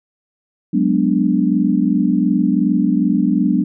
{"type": "chord", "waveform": "sine", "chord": "G# half-diminished seventh", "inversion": "third", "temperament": "equal", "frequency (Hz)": [185, 207.7, 246.9, 293.7], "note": ["F#3", "G#3", "B3", "D4"], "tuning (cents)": [0, 0, 0, 0], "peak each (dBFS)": -18, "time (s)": [0.73, 3.64], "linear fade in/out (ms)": 10, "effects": []}